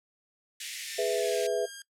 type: high-pass noise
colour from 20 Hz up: pink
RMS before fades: -38 dBFS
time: 0.6-1.47 s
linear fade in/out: 5 ms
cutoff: 1900 Hz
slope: 48 dB/octave
type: tone with pitch glide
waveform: 10% pulse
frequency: 1799 to 1612 Hz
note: A6 to G6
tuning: +38 to +48 cents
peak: -33 dBFS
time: 0.87-1.82 s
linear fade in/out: 2 ms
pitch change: -190 cents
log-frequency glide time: 1.13-1.37 s
type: chord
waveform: sine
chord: E major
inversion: first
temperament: equal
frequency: 415.3 / 493.9 / 659.3 Hz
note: G#4 / B4 / E5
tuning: 0 / 0 / 0 cents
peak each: -30 dBFS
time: 0.98-1.66 s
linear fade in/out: 10 ms
effects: noise-tail reverb RT60 0.1 s tail -20 dB re dry + low-pass 11000 Hz 12 dB/octave